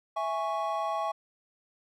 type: chord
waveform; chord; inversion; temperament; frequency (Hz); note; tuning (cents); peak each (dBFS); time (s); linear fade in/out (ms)
triangle; C# minor; first; equal with one note detuned; 659.3 / 827.7 / 1108.7; E5 / G#5 / C#6; 0 / -6 / 0; -31; 0.16-1.12; 10
effects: none